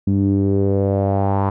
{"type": "tone with low-pass filter sweep", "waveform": "sawtooth", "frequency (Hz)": 98.4, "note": "G2", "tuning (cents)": 7, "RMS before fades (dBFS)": -17, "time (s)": [0.07, 1.5], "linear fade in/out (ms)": 5, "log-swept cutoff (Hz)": [240, 1000], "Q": 3.9, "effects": []}